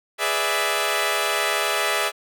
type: chord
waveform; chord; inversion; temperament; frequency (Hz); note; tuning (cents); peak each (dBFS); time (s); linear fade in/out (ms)
10% pulse; E dominant seventh; first; equal; 415.3 / 493.9 / 587.3 / 659.3; G#4 / B4 / D5 / E5; 0 / 0 / 0 / 0; -18 / -21 / -18 / -16; 0.18-2.12; 50
effects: none